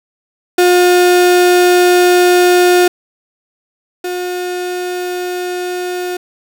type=tone pair in turn; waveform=35% pulse; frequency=357.5 / 359.8 Hz; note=F4 / F#4; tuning=+41 / -48 cents; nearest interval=unison; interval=11 cents; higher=second; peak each=-5 / -16 dBFS; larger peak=first; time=0.58-2.88 / 4.04-6.17 s; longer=first; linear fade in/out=5 ms; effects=none